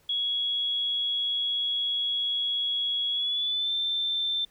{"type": "tone with pitch glide", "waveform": "sine", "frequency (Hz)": [3339, 3558], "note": ["G#7", "A7"], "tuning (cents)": [9, 19], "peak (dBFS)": -25, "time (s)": [0.09, 4.45], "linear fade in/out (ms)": 5, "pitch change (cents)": 110, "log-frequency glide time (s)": [3.11, 3.72], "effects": ["pink hiss -63 dBFS RMS until 4.5 s"]}